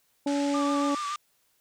harmonic tone, 284 Hz, C#4, 42 cents sharp, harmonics 1 / 2 / 3, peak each -25 / -31 / -35 dBFS, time 0.26-0.95 s, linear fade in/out 5 ms
pink band-pass noise, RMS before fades -41 dBFS, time 0.27-1.16 s, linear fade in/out 2 ms, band 1300 to 8400 Hz, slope 48 dB/octave
triangle tone with vibrato, 1174 Hz, D6, 1 cent flat, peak -28 dBFS, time 0.54-1.16 s, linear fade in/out 5 ms, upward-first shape sine, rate 7.1 Hz, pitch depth 40 cents each way
effects white hiss -69 dBFS RMS until 1.6 s

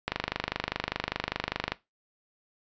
click train, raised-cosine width 0.3 ms, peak -11 dBFS, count 42, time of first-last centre 0.08-1.72 s, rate 25 Hz, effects noise-tail reverb RT60 0.2 s tail -17 dB re dry + resampled to 16000 Hz

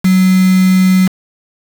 sine tone with quantisation, 186.4 Hz, F#3, 13 cents sharp, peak -6 dBFS, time 0.04-1.08 s, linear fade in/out 10 ms, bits 3, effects none

